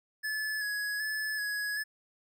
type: tone with vibrato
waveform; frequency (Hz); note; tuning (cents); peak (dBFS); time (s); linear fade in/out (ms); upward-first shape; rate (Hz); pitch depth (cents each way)
square; 1701; G#6; +41; -32; 0.23-1.84; 20; square; 1.3; 26
effects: none